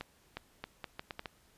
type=accelerating click train; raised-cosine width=0.3 ms; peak=-23 dBFS; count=8; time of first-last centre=0.01-1.258 s; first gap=360 ms; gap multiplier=0.75; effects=pink hiss -66 dBFS RMS until 1.57 s + resampled to 32000 Hz